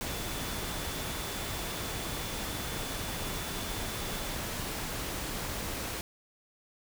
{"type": "tone in noise", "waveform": "sine", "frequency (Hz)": 3481, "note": "A7", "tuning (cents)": -19, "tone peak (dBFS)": -47, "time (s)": [0.07, 4.35], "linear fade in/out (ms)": 0, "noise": "pink", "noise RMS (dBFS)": -36, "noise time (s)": [0.01, 6.01], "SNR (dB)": -14, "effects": []}